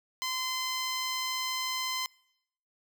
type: tone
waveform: 10% pulse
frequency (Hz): 1031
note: C6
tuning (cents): -26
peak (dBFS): -22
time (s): 0.22-2.06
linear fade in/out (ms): 0
effects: noise-tail reverb RT60 0.8 s tail -25 dB re dry